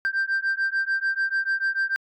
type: beating tone pair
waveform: sine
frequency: 1570 / 1576.8 Hz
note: G6 / G6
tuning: +2 / +10 cents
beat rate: 6.8 Hz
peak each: -23 dBFS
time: 0.05-1.96 s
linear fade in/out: 0 ms
effects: tanh soft clip ceiling -19 dBFS